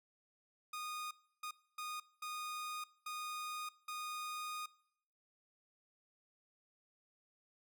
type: tone bursts at uneven times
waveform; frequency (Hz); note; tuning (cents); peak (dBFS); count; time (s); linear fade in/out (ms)
sawtooth; 1233; D#6; -16; -38; 6; 0.73-1.11 / 1.43-1.51 / 1.78-2 / 2.22-2.84 / 3.06-3.69 / 3.88-4.66; 5
effects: noise-tail reverb RT60 0.7 s tail -22 dB re dry